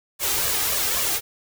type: noise with flanger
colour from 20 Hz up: white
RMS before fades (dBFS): -23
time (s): 0.19-1.21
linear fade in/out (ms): 50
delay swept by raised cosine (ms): 1.7 to 2.53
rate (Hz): 3.7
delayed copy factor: +0.6
effects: none